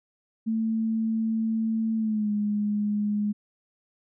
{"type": "tone with pitch glide", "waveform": "sine", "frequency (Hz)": [222.9, 208], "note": ["A3", "G#3"], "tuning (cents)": [23, 3], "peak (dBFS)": -23, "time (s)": [0.46, 3.33], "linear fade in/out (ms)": 20, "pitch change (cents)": -120, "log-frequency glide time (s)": [1.96, 2.31], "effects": []}